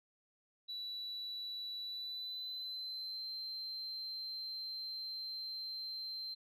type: tone with pitch glide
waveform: sine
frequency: 3943 to 4122 Hz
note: B7 to C8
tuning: -4 to -27 cents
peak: -39 dBFS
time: 0.68-6.35 s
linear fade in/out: 20 ms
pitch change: +77 cents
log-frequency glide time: 1.81-3.28 s
effects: tanh soft clip ceiling -38 dBFS